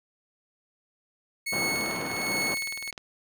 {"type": "tone with tremolo", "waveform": "sawtooth", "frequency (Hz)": 2198, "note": "C#7", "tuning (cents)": -15, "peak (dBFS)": -22, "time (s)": [1.46, 2.91], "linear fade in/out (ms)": 10, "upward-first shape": "triangle", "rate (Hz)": 1.3, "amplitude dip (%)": 70}
{"type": "band-pass noise", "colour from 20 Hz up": "pink", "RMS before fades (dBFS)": -34, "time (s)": [1.52, 2.55], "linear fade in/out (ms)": 10, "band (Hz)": [200, 1400], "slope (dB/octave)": 12}
{"type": "click train", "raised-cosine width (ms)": 0.2, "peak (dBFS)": -22, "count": 25, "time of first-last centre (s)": [1.76, 2.978], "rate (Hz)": 19.7}
{"effects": []}